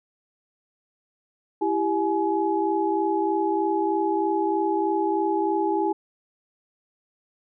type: tone cluster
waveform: sine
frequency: 331.5 / 394.7 / 845 Hz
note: E4 / G4 / G#5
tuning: +10 / +12 / +30 cents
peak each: -25 dBFS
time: 1.61-5.93 s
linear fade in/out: 10 ms
effects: none